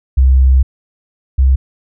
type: tone pair in turn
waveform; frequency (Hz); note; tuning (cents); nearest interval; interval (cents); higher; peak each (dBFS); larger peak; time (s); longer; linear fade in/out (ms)
sine; 65.4 / 65.97; C2 / C2; 0 / +15; unison; 15; second; -5 / -6; first; 0.17-0.63 / 1.38-1.56; first; 10
effects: none